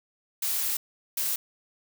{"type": "noise bursts at uneven times", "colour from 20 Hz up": "blue", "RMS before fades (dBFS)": -28, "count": 2, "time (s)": [[0.42, 0.77], [1.17, 1.36]], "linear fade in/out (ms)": 5, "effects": []}